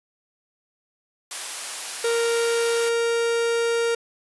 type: high-pass noise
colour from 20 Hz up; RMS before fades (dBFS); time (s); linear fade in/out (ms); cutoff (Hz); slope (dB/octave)
white; -31; 1.31-2.89; 2; 550; 12
type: tone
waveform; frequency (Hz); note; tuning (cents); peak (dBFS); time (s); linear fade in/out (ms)
45% pulse; 465.3; A#4; -3; -20; 2.04-3.95; 5
effects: resampled to 24000 Hz